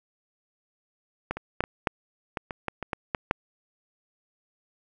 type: clicks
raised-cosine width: 0.5 ms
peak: -13 / -19 / -8 / -14 / -7 / -14 / -18 / -13 / -17 / -13 / -10 / -6 dBFS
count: 12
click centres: 1.31 / 1.37 / 1.606 / 1.639 / 1.872 / 2.372 / 2.508 / 2.683 / 2.827 / 2.932 / 3.148 / 3.311 s
effects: none